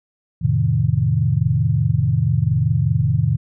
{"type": "chord", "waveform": "sine", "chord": "F dominant seventh", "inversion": "none", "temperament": "equal", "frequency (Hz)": [87.31, 110, 130.81, 155.56], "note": ["F2", "A2", "C3", "Eb3"], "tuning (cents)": [0, 0, 0, 0], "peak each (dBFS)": [-24, -19, -19, -20], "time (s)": [0.41, 3.37], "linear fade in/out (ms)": 20, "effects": []}